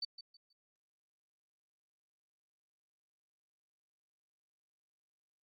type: tone with echo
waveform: sine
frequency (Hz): 4555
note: C#8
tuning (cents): +46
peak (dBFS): -35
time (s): 0.02-0.05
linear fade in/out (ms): 5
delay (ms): 160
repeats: 3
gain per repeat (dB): -12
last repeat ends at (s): 0.53
effects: Opus 48 kbps